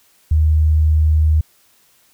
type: tone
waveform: sine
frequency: 77.6 Hz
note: D#2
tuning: 4 cents flat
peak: -10 dBFS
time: 0.31-1.41 s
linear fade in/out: 5 ms
effects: white hiss -55 dBFS RMS until 2.13 s